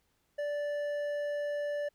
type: tone with hard clipping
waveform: triangle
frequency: 584 Hz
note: D5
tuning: 10 cents flat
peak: -33 dBFS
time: 0.38-1.89 s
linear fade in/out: 10 ms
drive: 10 dB
effects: pink hiss -75 dBFS RMS until 1.94 s